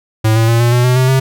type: tone with pitch steps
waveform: square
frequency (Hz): 110 / 112.96 / 116 / 119.13 / 122.33 / 125.63 / 129.01 / 132.49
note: A2 / A2 / A#2 / A#2 / B2 / B2 / C3 / C3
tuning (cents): 0 / +46 / -8 / +38 / -16 / +30 / -24 / +22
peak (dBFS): -9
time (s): 0.24-1.2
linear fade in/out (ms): 10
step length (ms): 120
effects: none